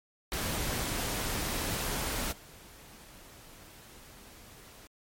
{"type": "noise with level steps", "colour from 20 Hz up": "pink", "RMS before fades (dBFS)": [-33, -52], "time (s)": [0.32, 4.87], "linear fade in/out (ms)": 0, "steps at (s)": 2.31, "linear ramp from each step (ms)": 20, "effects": ["MP3 64 kbps"]}